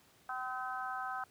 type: harmonic tone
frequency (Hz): 255.7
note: C4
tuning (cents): -40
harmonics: 3 / 4 / 5 / 6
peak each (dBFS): -41 / -45 / -41 / -43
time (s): 0.29-1.24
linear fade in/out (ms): 2
effects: pink hiss -65 dBFS RMS until 1.3 s + high-pass 100 Hz 12 dB/octave